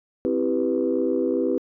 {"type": "chord", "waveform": "sine", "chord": "C major seventh", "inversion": "none", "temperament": "equal", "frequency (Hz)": [261.6, 329.6, 392, 493.9], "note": ["C4", "E4", "G4", "B4"], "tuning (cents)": [0, 0, 0, 0], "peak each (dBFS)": -25, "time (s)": [0.25, 1.58], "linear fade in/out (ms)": 0, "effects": ["tanh soft clip ceiling -11 dBFS"]}